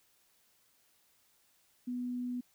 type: tone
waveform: sine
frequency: 246.9 Hz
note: B3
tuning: in tune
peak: -34 dBFS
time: 1.87-2.41 s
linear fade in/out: 10 ms
effects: white hiss -70 dBFS RMS until 2.54 s